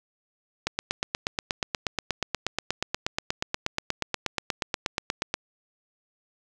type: click train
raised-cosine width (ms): 0.2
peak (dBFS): -8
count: 40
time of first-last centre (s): 0.67-5.341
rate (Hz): 8.35
effects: none